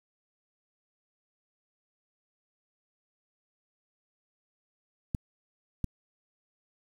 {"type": "clicks", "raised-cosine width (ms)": 5, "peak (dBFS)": -17, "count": 2, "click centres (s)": [5.148, 5.843], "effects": ["8-bit"]}